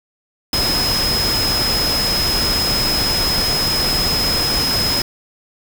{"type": "tone in noise", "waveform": "sine", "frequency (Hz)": 5110, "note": "D#8", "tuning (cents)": 45, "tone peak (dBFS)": -17, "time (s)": [0.53, 5.02], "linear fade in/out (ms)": 2, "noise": "pink", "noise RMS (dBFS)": -21, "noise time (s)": [0.53, 5.02], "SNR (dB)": 1, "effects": []}